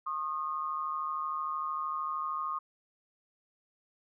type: tone pair together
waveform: sine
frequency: 1076.9 / 1230 Hz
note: C6 / D#6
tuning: +50 / -20 cents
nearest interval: major second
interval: 230 cents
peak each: -35 / -34 dBFS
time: 0.06-2.59 s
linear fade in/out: 10 ms
effects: none